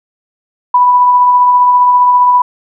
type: tone with tremolo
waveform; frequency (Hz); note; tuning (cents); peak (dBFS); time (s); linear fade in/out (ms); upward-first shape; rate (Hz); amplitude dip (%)
sine; 988; B5; 0; -3; 0.74-2.42; 5; triangle; 15; 30
effects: none